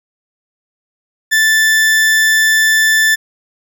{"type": "tone", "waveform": "40% pulse", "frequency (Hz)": 1760, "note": "A6", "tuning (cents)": 0, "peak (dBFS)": -8, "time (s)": [1.31, 3.16], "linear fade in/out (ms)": 20, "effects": []}